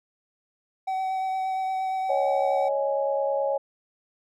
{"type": "tone with vibrato", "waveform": "triangle", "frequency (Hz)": 759, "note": "F#5", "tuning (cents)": 44, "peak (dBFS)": -23, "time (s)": [0.87, 2.69], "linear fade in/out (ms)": 10, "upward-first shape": "triangle", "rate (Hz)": 8.6, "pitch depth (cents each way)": 15}
{"type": "chord", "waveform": "sine", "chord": "C# suspended second", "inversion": "none", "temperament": "just", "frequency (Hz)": [554.4, 623.7, 831.5], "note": ["C#5", "D#5", "G#5"], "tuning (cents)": [0, 4, 2], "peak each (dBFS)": [-24, -30, -30], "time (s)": [2.09, 3.58], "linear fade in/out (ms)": 10}
{"effects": []}